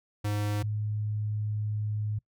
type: tone pair in turn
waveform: square / sine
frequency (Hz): 103.83 / 105.95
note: G#2 / G#2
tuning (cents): 0 / +35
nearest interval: unison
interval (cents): 35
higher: second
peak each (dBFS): -28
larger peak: neither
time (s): 0.24-0.63 / 0.63-2.19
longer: second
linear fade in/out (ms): 10
effects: noise-tail reverb RT60 0.1 s tail -24 dB re dry